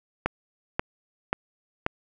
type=click train; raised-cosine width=0.5 ms; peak=-8 dBFS; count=4; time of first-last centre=0.26-1.864 s; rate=1.87 Hz; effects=none